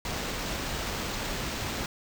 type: noise with sample-and-hold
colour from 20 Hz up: pink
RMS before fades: -33 dBFS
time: 0.05-1.86 s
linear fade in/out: 2 ms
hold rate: 11025 Hz
effects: none